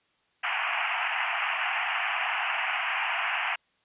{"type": "band-pass noise", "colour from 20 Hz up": "white", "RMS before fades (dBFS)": -29, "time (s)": [0.43, 3.56], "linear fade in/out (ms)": 10, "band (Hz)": [680, 2900], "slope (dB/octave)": 96, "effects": ["white hiss -69 dBFS RMS until 3.84 s", "resampled to 8000 Hz"]}